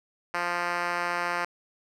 5% pulse tone with band-pass filter, 174.61 Hz, F3, in tune, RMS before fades -29 dBFS, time 0.34-1.45 s, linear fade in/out 5 ms, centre 1300 Hz, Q 0.62, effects none

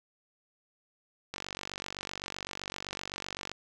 click train, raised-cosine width 0.2 ms, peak -19 dBFS, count 105, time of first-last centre 1.34-3.516 s, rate 47.8 Hz, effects none

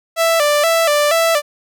sawtooth tone with vibrato, 624 Hz, D#5, 5 cents sharp, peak -8 dBFS, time 0.16-1.42 s, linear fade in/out 50 ms, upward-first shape square, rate 2.1 Hz, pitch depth 100 cents each way, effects none

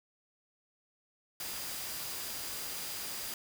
sine tone in noise, 4856 Hz, D#8, 43 cents flat, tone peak -48 dBFS, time 1.4-3.34 s, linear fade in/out 2 ms, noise white, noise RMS -40 dBFS, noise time 1.4-3.34 s, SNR -11 dB, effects none

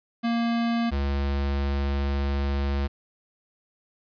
square tone pair in turn, 233.1 / 69.78 Hz, A#3 / C#2, 0 / +12 cents, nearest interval octave + major sixth, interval 2088 cents, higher first, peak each -23 / -24 dBFS, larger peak first, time 0.23-0.91 / 0.91-2.88 s, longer second, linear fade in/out 20 ms, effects resampled to 11025 Hz + 10-bit

